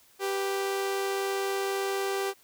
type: tone pair together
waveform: sawtooth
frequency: 392 / 493.9 Hz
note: G4 / B4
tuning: 0 / 0 cents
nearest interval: major third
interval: 400 cents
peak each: -24 / -35 dBFS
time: 0.19-2.34 s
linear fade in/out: 50 ms
effects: white hiss -60 dBFS RMS until 2.43 s